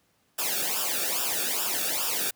white noise with flanger, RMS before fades -28 dBFS, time 0.38-2.31 s, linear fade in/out 10 ms, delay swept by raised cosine 0.47 to 1 ms, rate 2.4 Hz, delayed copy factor -0.85, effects pink hiss -68 dBFS RMS until 2.35 s + high-pass 100 Hz 12 dB/octave

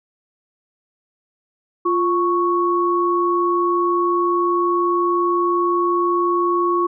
sine tone pair together, 349.2 / 1108.6 Hz, F4 / C#6, 0 / 0 cents, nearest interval octave + minor sixth, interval 2000 cents, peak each -18 dBFS, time 1.85-6.87 s, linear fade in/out 10 ms, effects none

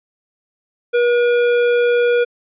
sine tone with tanh clipping, 481.1 Hz, B4, 45 cents flat, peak -14 dBFS, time 0.93-2.25 s, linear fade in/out 20 ms, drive 16 dB, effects resampled to 8000 Hz

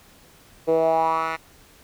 10% pulse tone with band-pass filter sweep, 161.8 Hz, E3, 32 cents flat, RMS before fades -21 dBFS, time 0.67-1.37 s, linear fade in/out 20 ms, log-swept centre 440 to 1700 Hz, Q 4.2, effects pink hiss -52 dBFS RMS until 1.83 s

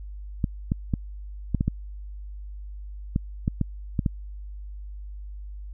clicks, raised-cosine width 5 ms, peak -10 dBFS, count 11, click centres 0.442 / 0.719 / 0.938 / 1.547 / 1.609 / 1.68 / 3.161 / 3.479 / 3.613 / 3.992 / 4.062 s, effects added 50 Hz sine -35 dBFS peak until 5.73 s

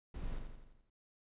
brown noise with echo, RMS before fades -42 dBFS, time 0.14-0.39 s, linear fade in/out 5 ms, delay 85 ms, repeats 6, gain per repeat -5 dB, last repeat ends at 0.9 s, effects resampled to 8000 Hz

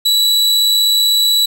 40% pulse tone, 3933 Hz, B7, 8 cents flat, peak -9 dBFS, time 0.05-1.46 s, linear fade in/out 10 ms, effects none

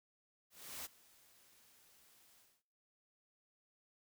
white noise with ADSR envelope, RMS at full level -45 dBFS, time 0.5-2.63 s, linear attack 350 ms, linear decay 23 ms, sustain -22 dB, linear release 240 ms, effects noise-tail reverb RT60 1.0 s tail -26 dB re dry

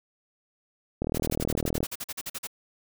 click train, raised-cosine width 2 ms, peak -14 dBFS, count 33, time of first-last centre 1.02-1.83 s, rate 39.5 Hz
white noise bursts, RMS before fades -34 dBFS, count 16, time 1.14-2.472 s, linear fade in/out 10 ms, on 42 ms, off 44 ms
effects none

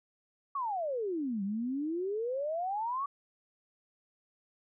sine exponential two-way sweep, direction down then up, 1152 to 191.1 to 1152 Hz, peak -31 dBFS, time 0.55-3.06 s, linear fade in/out 5 ms, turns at 1.43 s, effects none

